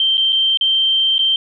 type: tone with dropouts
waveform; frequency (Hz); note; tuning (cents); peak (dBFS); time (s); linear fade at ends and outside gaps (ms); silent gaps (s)
sine; 3136; G7; 0; -12; 0-1.36; 2; 0.172-0.178 / 0.324-0.328 / 0.573-0.61 / 1.182-1.191
effects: none